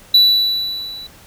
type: tone with level ramp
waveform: triangle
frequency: 3951 Hz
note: B7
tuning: in tune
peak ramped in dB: -4 to -29 dBFS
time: 0.14-1.07 s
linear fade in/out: 5 ms
effects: pink hiss -44 dBFS RMS until 1.26 s